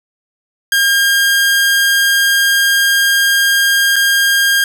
sawtooth tone with dropouts, 1612 Hz, G6, 48 cents sharp, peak -6 dBFS, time 0.72-4.64 s, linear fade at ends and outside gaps 2 ms, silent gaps 3.959-3.963 s, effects none

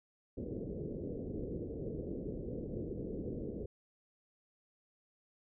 white low-pass noise, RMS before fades -41 dBFS, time 0.37-3.66 s, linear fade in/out 5 ms, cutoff 490 Hz, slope 48 dB/octave, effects none

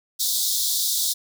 pink high-pass noise, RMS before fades -23 dBFS, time 0.19-1.14 s, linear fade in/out 20 ms, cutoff 3500 Hz, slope 96 dB/octave, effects none

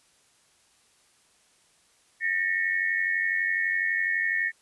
sine tone cluster, 1803 / 1895 / 2196 Hz, A6 / A#6 / C#7, +42 / +28 / -17 cents, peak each -26 / -28 / -32 dBFS, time 2.2-4.52 s, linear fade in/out 50 ms, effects white hiss -63 dBFS RMS until 4.61 s + resampled to 24000 Hz

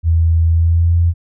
sine tone with pitch glide, 82.41 to 85.07 Hz, E2 to F2, 0 to -45 cents, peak -9 dBFS, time 0.03-1.14 s, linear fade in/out 50 ms, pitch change +55 cents, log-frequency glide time 0.5-0.95 s, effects none

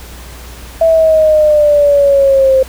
sine exponential sweep, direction down, 659.3 to 523.3 Hz, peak -5 dBFS, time 0.81-2.63 s, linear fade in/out 5 ms, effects added 60 Hz sine -30 dBFS peak until 2.68 s + pink hiss -34 dBFS RMS until 2.68 s

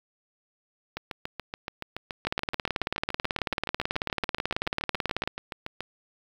two click trains, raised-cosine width 0.3 ms, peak -17 / -10 dBFS, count 35 / 56, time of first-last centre 0.97-5.806 / 2.27-5.275 s, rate 7.03 / 18.3 Hz, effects 7-bit

